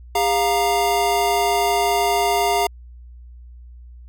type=tone cluster; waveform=square; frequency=404.1 / 702 / 932 Hz; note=G#4 / F5 / A#5; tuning=-47 / +9 / -1 cents; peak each=-23 / -20 / -23 dBFS; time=0.15-2.67 s; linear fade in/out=5 ms; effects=added 60 Hz sine -38 dBFS peak until 4.08 s